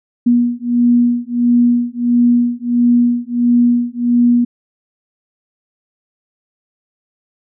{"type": "beating tone pair", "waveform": "sine", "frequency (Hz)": [240, 241.5], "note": ["B3", "B3"], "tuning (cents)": [-49, -39], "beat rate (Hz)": 1.5, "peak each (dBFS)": -13, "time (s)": [0.26, 4.45], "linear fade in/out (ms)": 10, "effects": []}